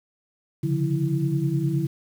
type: tone cluster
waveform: sine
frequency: 135.5 / 145.2 / 176.6 / 330.1 Hz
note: C#3 / D3 / F3 / E4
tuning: -39 / -19 / +20 / +2 cents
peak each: -29 / -23 / -29 / -28 dBFS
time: 0.63-1.87 s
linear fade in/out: 10 ms
effects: 8-bit